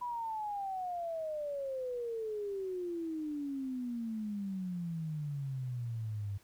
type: exponential sweep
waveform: sine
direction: down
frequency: 989 to 98.1 Hz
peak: -35 dBFS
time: 0.01-6.38 s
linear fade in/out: 10 ms
effects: pink hiss -65 dBFS RMS until 6.43 s